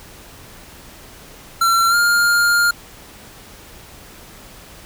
square tone with pitch glide, 1358 to 1406.7 Hz, F6 to F6, -49 to +12 cents, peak -13 dBFS, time 1.61-2.71 s, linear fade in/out 5 ms, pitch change +61 cents, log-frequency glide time 1.89-1.95 s, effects pink hiss -41 dBFS RMS until 4.85 s

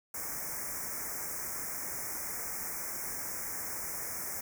white band-stop noise, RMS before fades -38 dBFS, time 0.14-4.41 s, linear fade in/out 5 ms, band 2300 to 5300 Hz, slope 96 dB/octave, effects none

